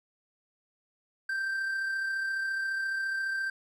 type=tone with amplitude modulation; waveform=triangle; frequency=1568 Hz; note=G6; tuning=in tune; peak=-26 dBFS; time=1.29-3.5 s; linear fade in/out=5 ms; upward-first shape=sine; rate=34.5 Hz; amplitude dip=30%; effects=none